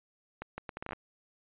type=accelerating click train; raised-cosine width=0.5 ms; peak=-23 dBFS; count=10; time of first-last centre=0.42-0.932 s; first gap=160 ms; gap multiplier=0.7; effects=resampled to 8000 Hz